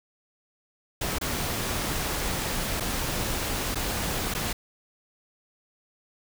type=noise with dropouts; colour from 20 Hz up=pink; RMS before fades=-29 dBFS; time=1.01-4.53 s; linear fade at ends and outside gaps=5 ms; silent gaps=1.185-1.212 / 2.8-2.805 / 3.747-3.755 / 4.34-4.348 s; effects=none